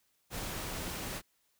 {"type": "noise", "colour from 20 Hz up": "pink", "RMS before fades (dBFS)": -39, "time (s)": [0.3, 1.22], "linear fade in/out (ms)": 50, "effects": ["white hiss -74 dBFS RMS until 1.59 s"]}